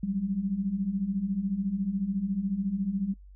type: beating tone pair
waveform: sine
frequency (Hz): 185 / 199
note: F#3 / G3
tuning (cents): 0 / +26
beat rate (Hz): 14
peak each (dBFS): -32 / -28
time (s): 0.03-3.14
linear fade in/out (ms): 5
effects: noise-tail reverb RT60 0.1 s tail -24 dB re dry + added 48 Hz sine -47 dBFS peak until 3.35 s